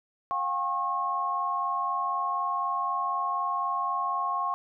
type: tone cluster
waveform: sine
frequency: 713 / 797 / 1086 Hz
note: F5 / G5 / C#6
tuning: +36 / +28 / -36 cents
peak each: -34 / -35 / -27 dBFS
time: 0.31-4.54 s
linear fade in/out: 0 ms
effects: none